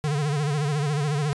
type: tone with vibrato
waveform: square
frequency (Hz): 146.83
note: D3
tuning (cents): 0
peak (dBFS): -23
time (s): 0.04-1.33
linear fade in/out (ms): 0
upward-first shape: sine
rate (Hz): 14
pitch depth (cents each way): 92
effects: resampled to 22050 Hz